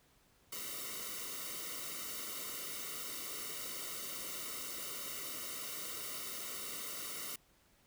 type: noise with comb filter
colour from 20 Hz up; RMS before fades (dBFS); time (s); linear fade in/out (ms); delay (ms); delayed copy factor
white; -43; 0.52-7.36; 5; 1.2; -0.95
effects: pink hiss -69 dBFS RMS until 7.86 s